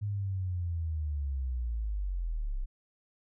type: linear sweep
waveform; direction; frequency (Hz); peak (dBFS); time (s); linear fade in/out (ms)
sine; down; 104.6 to 30.87; -30; 0.01-2.66; 20
effects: none